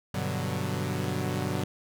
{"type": "chord", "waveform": "sawtooth", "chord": "G major seventh", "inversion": "none", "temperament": "equal", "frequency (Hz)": [98, 123.47, 146.83, 185], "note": ["G2", "B2", "D3", "F#3"], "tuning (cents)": [0, 0, 0, 0], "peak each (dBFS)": -30, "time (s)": [0.14, 1.64], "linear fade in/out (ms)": 5, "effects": []}